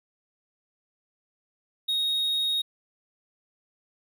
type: tone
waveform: triangle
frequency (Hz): 3748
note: A#7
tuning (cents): +9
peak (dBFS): -22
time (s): 1.88-2.62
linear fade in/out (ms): 10
effects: none